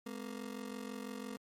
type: ring-modulated tone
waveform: 30% pulse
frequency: 233.1 Hz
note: A#3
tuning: in tune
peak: -36 dBFS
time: 0.06-1.37 s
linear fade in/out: 2 ms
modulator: 23 Hz
effects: MP3 64 kbps